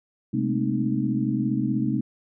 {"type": "tone cluster", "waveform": "sine", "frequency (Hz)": [131.3, 207.1, 223.8, 259.2, 308.1], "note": ["C3", "G#3", "A3", "C4", "D#4"], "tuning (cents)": [6, -5, 30, -16, -17], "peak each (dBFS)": -28, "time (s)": [0.33, 2.01], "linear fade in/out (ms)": 10, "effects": []}